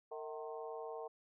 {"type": "harmonic tone with a mistuned harmonic", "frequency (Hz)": 152.4, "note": "D#3", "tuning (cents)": -36, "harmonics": [3, 4, 5, 6, 7], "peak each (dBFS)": [-45, -49, -50, -53, -54], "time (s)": [0.11, 1.08], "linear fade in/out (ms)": 10, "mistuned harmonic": 4, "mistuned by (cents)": 89, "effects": []}